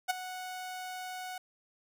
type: tone with ADSR envelope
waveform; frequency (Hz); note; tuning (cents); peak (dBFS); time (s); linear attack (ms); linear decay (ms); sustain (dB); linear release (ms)
sawtooth; 738; F#5; -5; -21; 0.08-1.38; 22; 15; -14; 4
effects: none

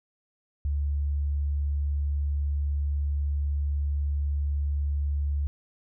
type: tone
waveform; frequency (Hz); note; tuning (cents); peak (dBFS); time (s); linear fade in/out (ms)
sine; 71.9; D2; -36; -24; 0.65-5.47; 0
effects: none

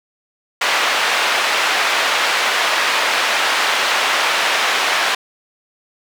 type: band-pass noise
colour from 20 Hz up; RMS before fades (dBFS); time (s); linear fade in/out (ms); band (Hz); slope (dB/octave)
white; -17; 0.61-5.15; 5; 630 to 2700; 12
effects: none

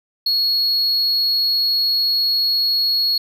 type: tone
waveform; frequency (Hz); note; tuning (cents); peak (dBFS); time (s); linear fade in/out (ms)
triangle; 4331; C#8; -41; -14; 0.26-3.18; 5
effects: none

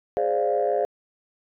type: chord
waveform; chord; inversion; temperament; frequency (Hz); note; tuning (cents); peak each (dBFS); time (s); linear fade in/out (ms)
sine; D half-diminished seventh; second; equal with one note detuned; 415.3 / 523.3 / 589 / 698.5; Ab4 / C5 / D5 / F5; 0 / 0 / +5 / 0; -25; 0.17-0.85; 0
effects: tanh soft clip ceiling -13 dBFS

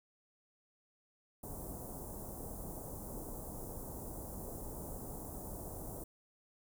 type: band-stop noise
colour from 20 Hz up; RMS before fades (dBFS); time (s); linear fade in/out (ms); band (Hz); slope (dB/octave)
pink; -45; 1.43-6.04; 5; 870 to 8600; 24
effects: none

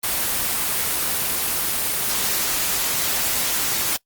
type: noise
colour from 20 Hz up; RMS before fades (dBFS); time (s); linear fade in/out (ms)
white; -22; 0.03-3.97; 10
effects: noise-tail reverb RT60 0.1 s tail -22 dB re dry + Opus 24 kbps

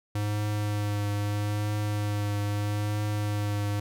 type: tone with vibrato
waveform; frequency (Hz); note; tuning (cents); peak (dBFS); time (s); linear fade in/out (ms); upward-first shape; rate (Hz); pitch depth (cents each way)
square; 103.83; G#2; 0; -27; 0.15-3.8; 5; triangle; 0.78; 21
effects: none

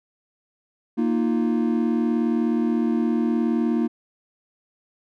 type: chord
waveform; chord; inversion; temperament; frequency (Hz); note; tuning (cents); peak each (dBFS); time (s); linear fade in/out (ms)
triangle; Bb suspended fourth; none; equal with one note detuned; 233.1 / 309.9 / 349.2; Bb3 / Eb4 / F4; 0 / -7 / 0; -19 / -23 / -25; 0.97-3.88; 20
effects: none

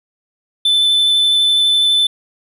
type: tone with vibrato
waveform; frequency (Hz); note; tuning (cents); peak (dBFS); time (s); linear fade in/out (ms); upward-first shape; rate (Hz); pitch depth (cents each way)
triangle; 3520; A7; 0; -9; 0.65-2.07; 5; triangle; 12; 10
effects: none

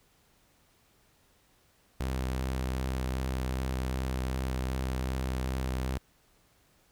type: tone with vibrato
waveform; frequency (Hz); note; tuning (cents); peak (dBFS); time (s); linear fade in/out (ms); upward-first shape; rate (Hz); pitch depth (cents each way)
sawtooth; 64.6; C2; -21; -26; 2-5.98; 5; sine; 2.6; 16
effects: pink hiss -66 dBFS RMS until 6.91 s

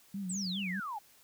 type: tone with vibrato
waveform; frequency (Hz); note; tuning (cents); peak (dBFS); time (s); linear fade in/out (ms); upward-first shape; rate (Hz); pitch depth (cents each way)
sine; 190.3; F#3; +49; -35; 0.14-0.8; 5; sine; 4.9; 94
type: exponential sweep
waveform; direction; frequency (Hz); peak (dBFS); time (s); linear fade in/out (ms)
sine; down; 8430 to 784; -36; 0.29-0.99; 10
effects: white hiss -62 dBFS RMS until 1.23 s

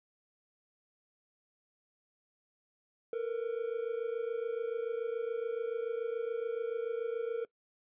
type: tone pair together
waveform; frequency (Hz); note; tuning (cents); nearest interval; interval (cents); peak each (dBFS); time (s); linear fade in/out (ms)
triangle; 453.4 / 480.4; A#4 / B4; -48 / -48; minor second; 100; -32 / -35; 3.13-7.45; 2
effects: noise-tail reverb RT60 0.1 s tail -21 dB re dry + resampled to 8000 Hz

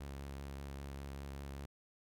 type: tone with vibrato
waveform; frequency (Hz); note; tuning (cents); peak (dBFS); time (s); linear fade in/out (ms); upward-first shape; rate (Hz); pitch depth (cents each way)
sawtooth; 69.3; C#2; 0; -40; 0-1.66; 10; sine; 5.1; 20
effects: none

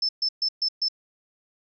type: tone bursts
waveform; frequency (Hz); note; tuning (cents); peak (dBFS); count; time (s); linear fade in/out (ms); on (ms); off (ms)
sine; 5274; E8; 0; -21; 5; 0.02-0.885; 5; 69; 130
effects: none

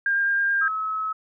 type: tone with vibrato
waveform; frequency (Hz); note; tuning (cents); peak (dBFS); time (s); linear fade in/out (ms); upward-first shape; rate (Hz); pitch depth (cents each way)
sine; 1604; G6; +39; -19; 0.06-0.68; 2; sine; 9.4; 9
type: tone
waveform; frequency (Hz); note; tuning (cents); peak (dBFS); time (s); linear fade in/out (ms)
sine; 1289; E6; -39; -24; 0.61-1.13; 10
effects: none

